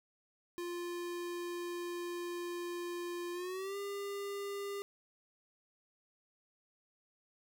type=tone with pitch glide; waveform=square; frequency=349.2 to 401.1 Hz; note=F4 to G4; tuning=0 to +40 cents; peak=-39 dBFS; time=0.58-4.82 s; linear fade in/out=0 ms; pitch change=+240 cents; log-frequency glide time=3.33-3.77 s; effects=none